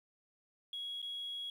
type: tone with dropouts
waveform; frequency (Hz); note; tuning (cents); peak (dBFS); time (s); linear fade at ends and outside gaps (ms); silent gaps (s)
sine; 3322; G#7; 0; -38; 0.73-1.5; 2; 1.018-1.026
effects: tanh soft clip ceiling -34 dBFS + 11-bit